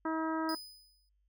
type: harmonic tone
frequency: 320 Hz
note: D#4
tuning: 49 cents sharp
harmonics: 1 / 2 / 3 / 4 / 5 / 6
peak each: -33 / -41 / -38 / -40 / -45 / -53 dBFS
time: 0.05-0.55 s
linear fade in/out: 5 ms
type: tone with exponential decay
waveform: 40% pulse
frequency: 5000 Hz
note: D#8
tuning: 8 cents sharp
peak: -35 dBFS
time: 0.49-1.09 s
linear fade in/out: 1 ms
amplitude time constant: 130 ms
effects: noise-tail reverb RT60 0.1 s tail -19 dB re dry + added 50 Hz sine -70 dBFS peak until 1.28 s